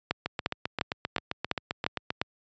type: two click trains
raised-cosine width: 0.3 ms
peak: -9 / -13 dBFS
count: 7 / 15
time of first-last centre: 0.11-2.215 / 0.26-2.105 s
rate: 2.85 / 7.59 Hz
effects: high-pass 80 Hz 12 dB/octave + resampled to 16000 Hz